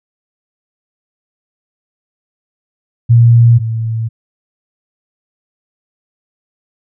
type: tone pair in turn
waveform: sine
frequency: 117.5 / 112.9 Hz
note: A#2 / A2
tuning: +14 / +45 cents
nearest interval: minor second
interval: 69 cents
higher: first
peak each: -3 / -14 dBFS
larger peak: first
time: 3.09-3.59 / 3.59-4.09 s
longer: neither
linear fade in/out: 20 ms
effects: none